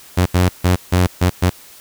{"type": "tone bursts at uneven times", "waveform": "sawtooth", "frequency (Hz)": 90.4, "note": "F#2", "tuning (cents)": -40, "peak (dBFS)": -7, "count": 6, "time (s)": [[0.17, 0.26], [0.34, 0.49], [0.64, 0.76], [0.92, 1.07], [1.21, 1.3], [1.42, 1.5]], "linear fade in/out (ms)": 10, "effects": ["white hiss -42 dBFS RMS until 1.8 s"]}